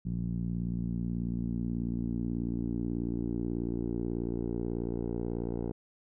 10% pulse tone with low-pass filter sweep, 58.3 Hz, A#1, 1 cent sharp, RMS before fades -33 dBFS, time 0.05-5.72 s, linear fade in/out 10 ms, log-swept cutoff 170 to 500 Hz, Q 2.4, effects none

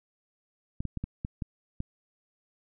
clicks, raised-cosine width 5 ms, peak -20 dBFS, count 7, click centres 0.805 / 0.853 / 0.973 / 1.04 / 1.249 / 1.422 / 1.804 s, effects none

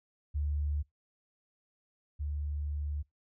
sine tone pair in turn, 73.42 / 73.42 Hz, D2 / D2, 0 / 0 cents, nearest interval unison, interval 0 cents, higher neither, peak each -29 / -32 dBFS, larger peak first, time 0.34-0.83 / 2.19-3.03 s, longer second, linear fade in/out 20 ms, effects noise-tail reverb RT60 0.2 s tail -26 dB re dry

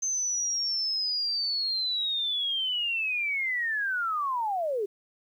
sine linear sweep, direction down, 6272 to 381.5 Hz, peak -26 dBFS, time 0.02-4.86 s, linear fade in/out 10 ms, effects 10-bit

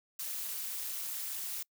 blue noise with amplitude modulation, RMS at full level -35 dBFS, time 0.19-1.63 s, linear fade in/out 5 ms, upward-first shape sine, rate 227 Hz, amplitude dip 80%, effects noise-tail reverb RT60 0.1 s tail -26 dB re dry

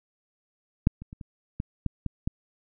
clicks, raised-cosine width 5 ms, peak -6 / -27 / -28 / -26 / -17 / -14 / -17 / -14 dBFS, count 8, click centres 0.871 / 1.02 / 1.129 / 1.212 / 1.601 / 1.863 / 2.063 / 2.275 s, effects none

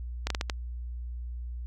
slowing click train, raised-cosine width 0.2 ms, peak -12 dBFS, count 5, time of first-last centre 0.27-0.498 s, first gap 33 ms, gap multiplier 1.38, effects added 60 Hz sine -34 dBFS peak until 1.66 s

